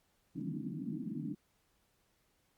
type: band-pass noise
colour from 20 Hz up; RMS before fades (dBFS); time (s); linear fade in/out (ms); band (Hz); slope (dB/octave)
white; -40; 0.35-1.35; 10; 140 to 320; 96
effects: pink hiss -75 dBFS RMS until 2.57 s + Opus 48 kbps